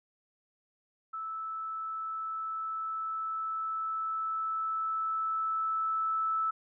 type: tone with level ramp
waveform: sine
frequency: 1312 Hz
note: E6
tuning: 9 cents flat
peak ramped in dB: -35 to -27 dBFS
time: 1.13-6.51 s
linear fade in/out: 10 ms
effects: none